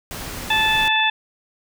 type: noise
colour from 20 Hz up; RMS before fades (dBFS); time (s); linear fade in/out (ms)
pink; -31; 0.11-0.88; 0
type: harmonic tone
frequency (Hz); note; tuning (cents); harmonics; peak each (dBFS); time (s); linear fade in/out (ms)
874; A5; -12; 1 / 2 / 3 / 4; -21 / -21 / -21 / -21; 0.5-1.1; 5
effects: none